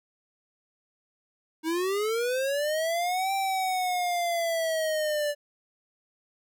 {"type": "linear two-way sweep", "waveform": "square", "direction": "up then down", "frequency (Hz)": [312.2, 784, 581], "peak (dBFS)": -26, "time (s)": [1.63, 5.35], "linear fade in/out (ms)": 50, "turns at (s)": 3.33, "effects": []}